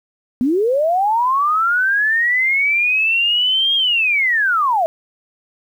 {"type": "linear two-way sweep", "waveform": "sine", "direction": "up then down", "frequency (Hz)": [233.1, 3260, 625], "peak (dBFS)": -13, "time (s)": [0.41, 4.86], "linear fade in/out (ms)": 0, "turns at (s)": 3.75, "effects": ["8-bit"]}